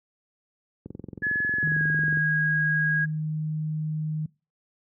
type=click train; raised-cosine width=3 ms; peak=-23 dBFS; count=30; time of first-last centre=0.86-2.172 s; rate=22.1 Hz
type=tone with pitch glide; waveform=sine; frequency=1702 to 1643.1 Hz; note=G#6 to G#6; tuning=+42 to -19 cents; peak=-22 dBFS; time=1.22-3.06 s; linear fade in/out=20 ms; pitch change=-61 cents; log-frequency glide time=1.58-1.83 s
type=tone; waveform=sine; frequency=154.9 Hz; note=D#3; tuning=7 cents flat; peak=-25 dBFS; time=1.63-4.26 s; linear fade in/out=5 ms
effects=noise-tail reverb RT60 0.3 s tail -23 dB re dry + high-pass 100 Hz 12 dB/octave